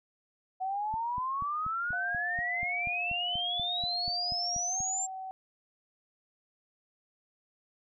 sine exponential sweep, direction up, 740 to 7470 Hz, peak -30 dBFS, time 0.6-5.07 s, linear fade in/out 20 ms
click train, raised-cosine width 5 ms, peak -31 dBFS, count 17, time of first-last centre 0.94-4.805 s, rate 4.14 Hz
sine tone with pitch glide, 708 to 758.8 Hz, F5 to F#5, +23 to +43 cents, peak -37 dBFS, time 1.93-5.31 s, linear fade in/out 0 ms, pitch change +120 cents, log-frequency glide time 4.66-4.78 s
effects none

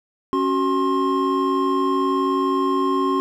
triangle tone cluster, 275.5 / 374.5 / 1064 Hz, C#4 / F#4 / C6, -11 / +21 / +29 cents, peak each -20 dBFS, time 0.33-3.2 s, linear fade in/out 0 ms, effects none

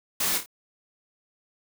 white noise with echo, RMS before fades -26 dBFS, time 0.2-0.38 s, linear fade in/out 5 ms, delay 27 ms, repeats 3, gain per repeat -7 dB, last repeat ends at 0.461 s, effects none

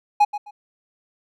triangle tone with echo, 830.6 Hz, G#5, in tune, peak -9 dBFS, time 0.2-0.25 s, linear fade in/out 10 ms, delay 130 ms, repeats 2, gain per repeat -13 dB, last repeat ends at 0.51 s, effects none

